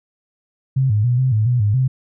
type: tone with pitch steps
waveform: sine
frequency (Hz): 132.9 / 105.1 / 122.6 / 130.2 / 107.8 / 123.3 / 103.5 / 130.1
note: C3 / G#2 / B2 / C3 / A2 / B2 / G#2 / C3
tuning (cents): +27 / +21 / -12 / -8 / -35 / -2 / -5 / -9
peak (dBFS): -13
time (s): 0.76-1.88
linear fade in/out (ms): 10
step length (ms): 140
effects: none